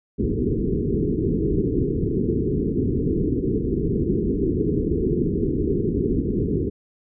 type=low-pass noise; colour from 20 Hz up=white; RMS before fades=-22 dBFS; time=0.18-6.7 s; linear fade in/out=20 ms; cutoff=440 Hz; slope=96 dB/octave; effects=none